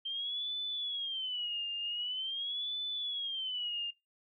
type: tone with vibrato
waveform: sine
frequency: 3136 Hz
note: G7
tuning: in tune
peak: -34 dBFS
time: 0.05-3.91 s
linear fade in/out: 10 ms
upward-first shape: sine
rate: 0.45 Hz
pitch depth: 190 cents each way
effects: noise-tail reverb RT60 0.2 s tail -21 dB re dry